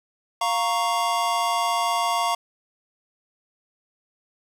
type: chord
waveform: square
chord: Bb minor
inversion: second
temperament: equal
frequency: 698.5 / 932.3 / 1108.7 Hz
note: F5 / Bb5 / Db6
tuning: 0 / 0 / 0 cents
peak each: -26 dBFS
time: 0.41-2.35 s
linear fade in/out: 5 ms
effects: low-pass 11000 Hz 12 dB/octave + 8-bit